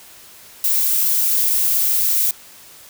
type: noise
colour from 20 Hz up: violet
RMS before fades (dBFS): -17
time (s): 0.64-2.31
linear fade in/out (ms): 2
effects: white hiss -43 dBFS RMS until 2.89 s